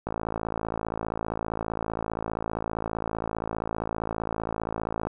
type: click train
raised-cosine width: 1 ms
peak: -15 dBFS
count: 277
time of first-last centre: 0.07-5.07 s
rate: 55.2 Hz
effects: none